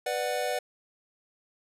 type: chord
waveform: square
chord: B minor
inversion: none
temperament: just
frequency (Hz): 493.9 / 592.7 / 740.8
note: B4 / D5 / F#5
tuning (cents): 0 / +16 / +2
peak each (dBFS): -33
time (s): 0.06-0.59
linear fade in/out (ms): 5
effects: resampled to 32000 Hz